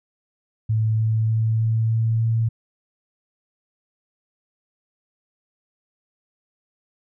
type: tone with pitch steps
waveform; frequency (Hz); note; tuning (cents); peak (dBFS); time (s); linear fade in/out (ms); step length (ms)
sine; 110 / 110.7 / 111.41 / 112.12 / 112.83 / 113.55; A2 / A2 / A2 / A2 / A2 / A#2; 0 / +11 / +22 / +33 / +44 / -45; -17; 0.69-2.49; 10; 300
effects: none